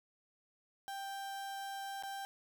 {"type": "tone with dropouts", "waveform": "35% pulse", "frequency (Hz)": 787, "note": "G5", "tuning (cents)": 7, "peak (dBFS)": -39, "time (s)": [0.88, 2.25], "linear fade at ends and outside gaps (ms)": 0, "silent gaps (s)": [2.025, 2.035], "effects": []}